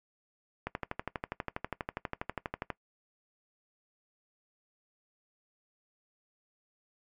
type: click train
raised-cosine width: 0.5 ms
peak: -18 dBFS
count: 26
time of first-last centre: 0.67-2.703 s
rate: 12.3 Hz
effects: noise-tail reverb RT60 0.1 s tail -19 dB re dry + MP3 96 kbps